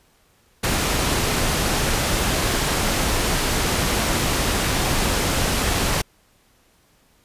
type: low-pass noise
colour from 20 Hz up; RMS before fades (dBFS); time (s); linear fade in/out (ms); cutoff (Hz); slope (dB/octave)
pink; -21; 0.63-6.02; 10; 12000; 12
effects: pink hiss -59 dBFS RMS until 7.24 s + resampled to 32000 Hz